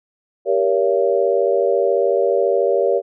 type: chord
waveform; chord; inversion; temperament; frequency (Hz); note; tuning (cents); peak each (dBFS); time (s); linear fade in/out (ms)
sine; G diminished seventh; none; just; 392 / 470.4 / 564.5 / 677.4; G4 / Bb4 / Db5 / Fb5; 0 / +16 / +31 / +47; -19 / -19 / -18 / -24; 0.45-3.02; 50
effects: none